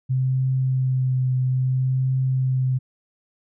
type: tone with vibrato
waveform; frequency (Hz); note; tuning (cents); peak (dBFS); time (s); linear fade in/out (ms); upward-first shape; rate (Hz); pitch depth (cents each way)
sine; 129.7; C3; -15; -18; 0.09-2.79; 20; triangle; 0.6; 19
effects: none